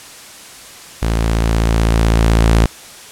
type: tone with level ramp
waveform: sawtooth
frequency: 55.9 Hz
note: A1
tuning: 28 cents sharp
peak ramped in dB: -10 to -4 dBFS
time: 1.02-2.66 s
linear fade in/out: 5 ms
effects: white hiss -36 dBFS RMS until 3.11 s + low-pass 10000 Hz 12 dB/octave